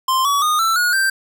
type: tone with pitch steps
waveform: square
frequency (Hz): 1046.5 / 1134.6 / 1230.2 / 1333.8 / 1446.2 / 1568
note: C6 / C#6 / D#6 / E6 / F#6 / G6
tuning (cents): 0 / +40 / -20 / +20 / -40 / 0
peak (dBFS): -15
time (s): 0.08-1.1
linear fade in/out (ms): 5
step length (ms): 170
effects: none